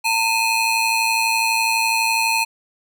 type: ring-modulated tone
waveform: 30% pulse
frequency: 1700 Hz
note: G#6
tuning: 40 cents sharp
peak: -11 dBFS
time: 0.04-2.45 s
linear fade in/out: 20 ms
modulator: 794 Hz
effects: none